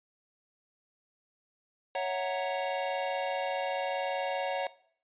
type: chord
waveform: square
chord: F# dominant seventh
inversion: second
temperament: equal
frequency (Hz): 554.4 / 659.3 / 740 / 932.3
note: C#5 / E5 / F#5 / A#5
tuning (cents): 0 / 0 / 0 / 0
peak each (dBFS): -34 / -40 / -35 / -39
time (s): 1.95-4.67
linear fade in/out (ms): 2
effects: noise-tail reverb RT60 0.6 s tail -19 dB re dry + resampled to 8000 Hz